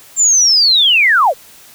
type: linear sweep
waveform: sine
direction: down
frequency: 7380 to 443 Hz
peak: -7 dBFS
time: 0.16-1.34 s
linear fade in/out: 50 ms
effects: white hiss -41 dBFS RMS until 1.74 s